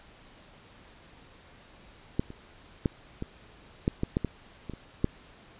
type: clicks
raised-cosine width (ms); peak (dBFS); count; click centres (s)
3; -12 / -28 / -11 / -20 / -11 / -14 / -12 / -15 / -23 / -27 / -10; 11; 2.195 / 2.304 / 2.858 / 3.224 / 3.879 / 4.034 / 4.169 / 4.247 / 4.697 / 4.736 / 5.044
effects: pink hiss -54 dBFS RMS until 5.59 s + resampled to 8000 Hz